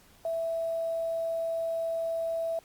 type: tone with quantisation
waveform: sine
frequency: 660 Hz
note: E5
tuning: 2 cents sharp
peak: -28 dBFS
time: 0.25-2.59 s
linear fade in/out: 2 ms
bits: 9
effects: pink hiss -59 dBFS RMS until 2.64 s + Opus 48 kbps